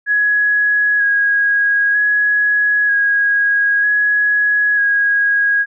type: tone with vibrato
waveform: sine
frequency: 1661.2 Hz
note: G#6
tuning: in tune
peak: -11 dBFS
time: 0.06-5.66 s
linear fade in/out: 50 ms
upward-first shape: square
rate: 0.53 Hz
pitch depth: 15 cents each way
effects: none